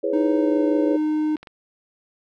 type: chord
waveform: sine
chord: C# minor seventh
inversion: first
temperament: just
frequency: 332.6 / 415.8 / 498.9 / 554.4 Hz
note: E4 / G#4 / B4 / C#5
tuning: +16 / +2 / +17 / 0 cents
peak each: -28 / -25 / -26 / -25 dBFS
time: 0.03-0.97 s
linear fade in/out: 10 ms
type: tone with pitch glide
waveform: triangle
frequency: 311.1 to 306.8 Hz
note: D#4 to D#4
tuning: 0 to -24 cents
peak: -17 dBFS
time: 0.13-1.36 s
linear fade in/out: 5 ms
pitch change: -24 cents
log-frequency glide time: 0.35-0.6 s
type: clicks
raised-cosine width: 0.3 ms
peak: -25 dBFS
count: 3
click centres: 1.368 / 1.43 / 1.472 s
effects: none